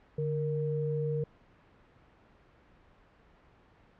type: tone pair together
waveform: sine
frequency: 146.72 / 466.2 Hz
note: D3 / A#4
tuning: -1 / 0 cents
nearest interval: octave + minor sixth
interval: 2001 cents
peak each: -31 / -32 dBFS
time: 0.18-1.24 s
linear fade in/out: 5 ms
effects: pink hiss -61 dBFS RMS until 3.99 s + low-pass 2000 Hz 12 dB/octave

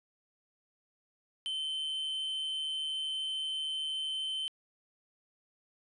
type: tone with amplitude modulation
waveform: triangle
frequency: 3076 Hz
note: G7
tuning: 33 cents flat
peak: -30 dBFS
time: 1.46-4.48 s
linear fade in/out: 0 ms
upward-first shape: sine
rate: 153 Hz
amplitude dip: 30%
effects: resampled to 24000 Hz + 12-bit

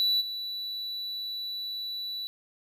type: tone with level steps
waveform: triangle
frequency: 3951 Hz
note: B7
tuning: in tune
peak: -21 / -31 dBFS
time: 0-2.27 s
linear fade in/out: 0 ms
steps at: 0.2 s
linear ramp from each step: 20 ms
effects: none

